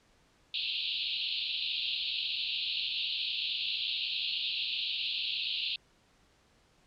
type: band-pass noise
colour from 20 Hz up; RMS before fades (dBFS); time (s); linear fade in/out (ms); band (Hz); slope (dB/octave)
white; -34; 0.54-5.76; 2; 2600 to 4300; 96
effects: pink hiss -66 dBFS RMS until 6.86 s + low-pass 7000 Hz 12 dB/octave